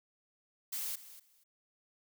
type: noise with echo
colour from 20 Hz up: blue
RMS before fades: -38 dBFS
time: 0.72-0.96 s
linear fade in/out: 10 ms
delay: 240 ms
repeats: 2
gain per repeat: -15 dB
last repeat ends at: 1.44 s
effects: none